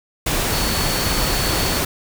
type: tone in noise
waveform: sine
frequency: 4435 Hz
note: C#8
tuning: in tune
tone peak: -27 dBFS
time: 0.52-1.79 s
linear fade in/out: 5 ms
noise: pink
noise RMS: -20 dBFS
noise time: 0.26-1.85 s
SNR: -10 dB
effects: none